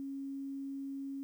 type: tone with quantisation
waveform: sine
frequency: 274.2 Hz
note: C#4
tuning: 19 cents flat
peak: -38 dBFS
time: 0-1.23 s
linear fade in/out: 0 ms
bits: 11
effects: none